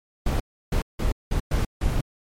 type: noise bursts at uneven times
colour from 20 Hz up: brown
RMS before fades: -22 dBFS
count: 6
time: 0.26-0.4 / 0.72-0.82 / 0.99-1.12 / 1.31-1.4 / 1.51-1.65 / 1.81-2.01 s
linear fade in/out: 5 ms
effects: MP3 64 kbps